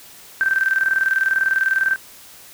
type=tone with tremolo; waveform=sine; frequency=1561 Hz; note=G6; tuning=8 cents flat; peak=-13 dBFS; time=0.41-1.96 s; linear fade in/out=0 ms; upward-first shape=square; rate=20 Hz; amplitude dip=65%; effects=white hiss -43 dBFS RMS until 2.53 s